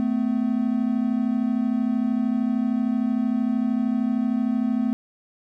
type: tone pair together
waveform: triangle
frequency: 221 / 254.1 Hz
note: A3 / B3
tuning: +8 / +49 cents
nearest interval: major second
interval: 241 cents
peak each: -21 dBFS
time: 0-4.93 s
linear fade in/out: 0 ms
effects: none